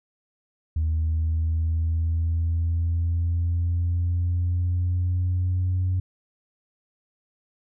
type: exponential sweep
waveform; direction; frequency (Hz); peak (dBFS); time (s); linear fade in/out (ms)
sine; up; 79 to 92.1; -19; 0.76-6; 5
effects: tanh soft clip ceiling -18 dBFS